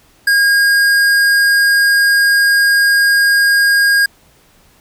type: tone with hard clipping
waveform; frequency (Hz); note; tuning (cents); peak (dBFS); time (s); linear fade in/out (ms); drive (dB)
sine; 1626; G#6; -37; -10; 0.27-4.06; 5; 14
effects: pink hiss -50 dBFS RMS until 4.8 s